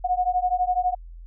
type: beating tone pair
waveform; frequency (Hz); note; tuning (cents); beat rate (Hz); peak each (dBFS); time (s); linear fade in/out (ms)
sine; 721 / 733; F#5 / F#5; -45 / -16; 12; -23; 0.04-0.95; 10
effects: added 42 Hz sine -38 dBFS peak until 1.26 s